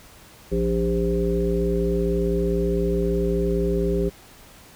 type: harmonic tone with a mistuned harmonic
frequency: 57.7 Hz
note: A#1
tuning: 17 cents flat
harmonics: 1 / 3 / 5 / 7 / 9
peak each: -25 / -25 / -31 / -23 / -30 dBFS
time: 0.51-4.1 s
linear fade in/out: 20 ms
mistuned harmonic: 7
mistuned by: -17 cents
effects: pink hiss -48 dBFS RMS until 4.75 s